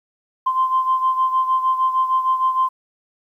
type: beating tone pair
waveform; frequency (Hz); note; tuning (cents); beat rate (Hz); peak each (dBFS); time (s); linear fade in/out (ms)
sine; 1040 / 1046.5; C6 / C6; -11 / 0; 6.5; -16 / -22; 0.46-2.69; 10
effects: tanh soft clip ceiling -8 dBFS + 9-bit